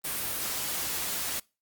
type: noise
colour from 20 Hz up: white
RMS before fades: -32 dBFS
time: 0.04-1.4 s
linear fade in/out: 10 ms
effects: noise-tail reverb RT60 0.3 s tail -25 dB re dry + Opus 32 kbps